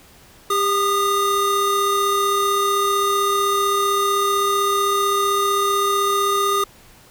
square tone pair together, 397.5 / 1228.2 Hz, G4 / D#6, +24 / -23 cents, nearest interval octave + minor sixth, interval 1953 cents, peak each -22 / -19 dBFS, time 0.5-6.64 s, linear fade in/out 5 ms, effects pink hiss -48 dBFS RMS until 7.1 s

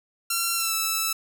5% pulse tone with pitch glide, 1364 to 1316 Hz, F6 to E6, -41 to -3 cents, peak -12 dBFS, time 0.3-1.13 s, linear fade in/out 5 ms, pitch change -62 cents, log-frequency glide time 0.55-0.74 s, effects none

